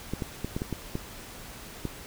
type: clicks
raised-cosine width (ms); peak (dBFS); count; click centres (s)
3; -17; 8; 0.136 / 0.222 / 0.446 / 0.565 / 0.619 / 0.727 / 0.954 / 1.853
effects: pink hiss -44 dBFS RMS until 2.06 s